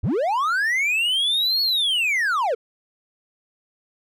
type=linear two-way sweep; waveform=triangle; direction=up then down; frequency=58.27 to 4400 to 419.1 Hz; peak=-17 dBFS; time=0.03-2.55 s; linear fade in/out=10 ms; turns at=1.62 s; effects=none

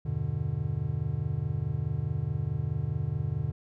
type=chord; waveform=triangle; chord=E minor seventh; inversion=none; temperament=just; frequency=82.41 / 98.89 / 123.61 / 148.33 Hz; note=E2 / G2 / B2 / D3; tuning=0 / +16 / +2 / +18 cents; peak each=-35 / -33 / -30 / -30 dBFS; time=0.05-3.52 s; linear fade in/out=10 ms; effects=none

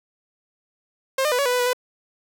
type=tone with pitch steps; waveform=sawtooth; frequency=532 / 605 / 495 / 563 / 493.9 / 497.5 / 490.1 / 499.6 Hz; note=C5 / D#5 / B4 / C#5 / B4 / B4 / B4 / B4; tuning=+29 / -49 / +4 / +27 / 0 / +13 / -13 / +20 cents; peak=-15 dBFS; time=1.18-1.732 s; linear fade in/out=5 ms; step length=69 ms; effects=none

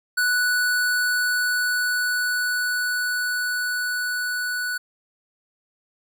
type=tone with level ramp; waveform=square; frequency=1480 Hz; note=F#6; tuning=in tune; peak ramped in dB=-19 to -25 dBFS; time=0.17-4.78 s; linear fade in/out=10 ms; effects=none

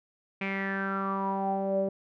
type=tone with low-pass filter sweep; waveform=sawtooth; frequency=194.8 Hz; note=G3; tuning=11 cents flat; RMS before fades=-30 dBFS; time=0.41-1.89 s; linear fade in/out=5 ms; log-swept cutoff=2400 to 520 Hz; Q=8.3; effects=none

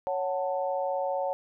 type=chord; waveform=sine; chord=F# minor; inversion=second; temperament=just; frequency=555 / 740 / 888 Hz; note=C#5 / F#5 / A5; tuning=+2 / 0 / +16 cents; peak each=-29 / -32 / -34 dBFS; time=0.07-1.33 s; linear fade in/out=0 ms; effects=none

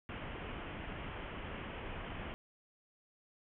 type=low-pass noise; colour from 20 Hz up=pink; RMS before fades=-44 dBFS; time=0.09-2.34 s; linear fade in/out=0 ms; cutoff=3200 Hz; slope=96 dB/octave; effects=none

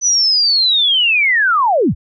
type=linear sweep; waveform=sine; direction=down; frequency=6040 to 38.89 Hz; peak=-10 dBFS; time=0.01-1.95 s; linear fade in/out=50 ms; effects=none

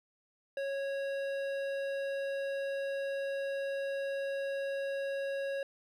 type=tone with hard clipping; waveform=sine; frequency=551 Hz; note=C#5; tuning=11 cents flat; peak=-35 dBFS; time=0.57-5.63 s; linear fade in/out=2 ms; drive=12 dB; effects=none

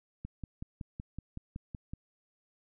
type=click train; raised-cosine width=5 ms; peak=-27 dBFS; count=10; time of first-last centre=0.25-1.935 s; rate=5.34 Hz; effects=none

